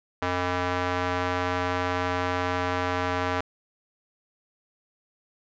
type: tone with band-pass filter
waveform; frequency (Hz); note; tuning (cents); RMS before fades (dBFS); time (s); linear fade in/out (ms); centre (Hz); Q
square; 89.8; F2; +49; -27; 0.22-3.41; 5; 1200; 0.84
effects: resampled to 16000 Hz